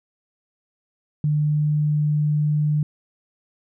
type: tone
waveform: sine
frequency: 149.9 Hz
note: D3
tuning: 36 cents sharp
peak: -17 dBFS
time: 1.24-2.83 s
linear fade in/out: 2 ms
effects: none